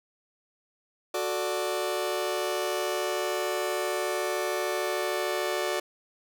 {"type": "chord", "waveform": "sawtooth", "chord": "D major", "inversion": "first", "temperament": "just", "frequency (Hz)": [367.1, 440.5, 587.3], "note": ["F#4", "A4", "D5"], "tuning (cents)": [-14, 2, 0], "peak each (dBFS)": [-27, -30, -27], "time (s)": [1.14, 5.8], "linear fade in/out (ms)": 5, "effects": []}